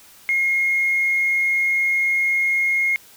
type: tone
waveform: triangle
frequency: 2148 Hz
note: C7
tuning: 45 cents sharp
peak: -13 dBFS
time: 0.29-2.96 s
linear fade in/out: 0 ms
effects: tanh soft clip ceiling -14 dBFS + white hiss -48 dBFS RMS until 3.16 s